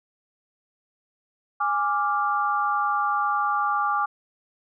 sine chord, D diminished, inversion second, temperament equal with one note detuned, 824.9 / 1174.7 / 1396.9 Hz, Ab5 / D6 / F6, -12 / 0 / 0 cents, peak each -26 / -23 / -29 dBFS, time 1.6-4.06 s, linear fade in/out 10 ms, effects none

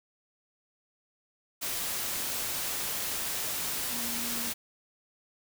sine tone in noise, 235.7 Hz, A#3, 19 cents sharp, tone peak -40 dBFS, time 3.91-4.51 s, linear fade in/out 20 ms, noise white, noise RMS -33 dBFS, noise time 1.61-4.54 s, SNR -10 dB, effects none

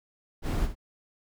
brown noise with echo, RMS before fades -27 dBFS, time 0.42-0.69 s, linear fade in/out 50 ms, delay 63 ms, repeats 1, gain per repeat -10 dB, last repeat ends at 0.753 s, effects none

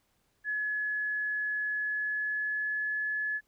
sine tone with pitch glide, 1700 to 1710.8 Hz, G#6 to A6, +40 to -49 cents, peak -29 dBFS, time 0.44-3.41 s, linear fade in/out 50 ms, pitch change +11 cents, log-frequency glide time 1.64-2.97 s, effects pink hiss -73 dBFS RMS until 3.47 s

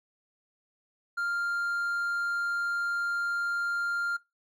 triangle tone, 1396.9 Hz, F6, in tune, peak -26 dBFS, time 1.17-4.17 s, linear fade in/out 10 ms, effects noise-tail reverb RT60 0.2 s tail -20 dB re dry

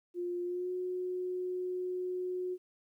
sine tone with pitch glide, 352.6 to 364.4 Hz, F4 to F#4, +17 to -26 cents, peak -33 dBFS, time 0.14-2.58 s, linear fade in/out 50 ms, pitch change +57 cents, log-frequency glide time 0.44-0.71 s, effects 12-bit

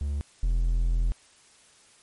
triangle tone pair in turn, 71.7 / 42.14 Hz, D2 / E1, -41 / +39 cents, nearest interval major sixth, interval 920 cents, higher first, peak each -24 / -19 dBFS, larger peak second, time 0.01-0.21 / 0.43-1.12 s, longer second, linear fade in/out 0 ms, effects white hiss -57 dBFS RMS until 2.02 s + MP3 48 kbps

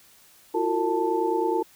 sine tone cluster, 337.2 / 366.6 / 455.5 / 881 Hz, E4 / F#4 / A#4 / A5, +39 / -16 / -40 / +2 cents, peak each -27 dBFS, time 0.54-1.63 s, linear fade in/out 10 ms, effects white hiss -55 dBFS RMS until 1.75 s

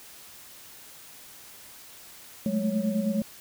sine tone cluster, 185.2 / 211.2 / 220.8 / 554 Hz, F#3 / G#3 / A3 / C#5, +2 / +29 / +6 / -1 cents, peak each -33 / -26 / -31 / -33 dBFS, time 2.46-3.22 s, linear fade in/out 2 ms, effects white hiss -48 dBFS RMS until 3.4 s

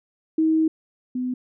sine tone pair in turn, 318 / 251.8 Hz, D#4 / B3, +38 / +34 cents, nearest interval major third, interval 404 cents, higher first, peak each -16 / -23 dBFS, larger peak first, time 0.38-0.68 / 1.15-1.34 s, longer first, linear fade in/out 5 ms, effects none

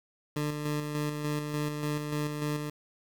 20% pulse tone with tremolo, 149 Hz, D3, 25 cents sharp, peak -24 dBFS, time 0.36-2.7 s, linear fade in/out 5 ms, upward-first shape square, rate 3.4 Hz, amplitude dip 40%, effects 9-bit

